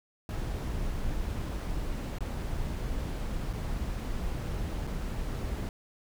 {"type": "noise with dropouts", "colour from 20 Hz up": "brown", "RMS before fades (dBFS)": -33, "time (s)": [0.29, 5.69], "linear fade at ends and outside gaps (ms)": 1, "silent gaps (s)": [[2.185, 2.206], [3.53, 3.534], [4.869, 4.873]], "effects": []}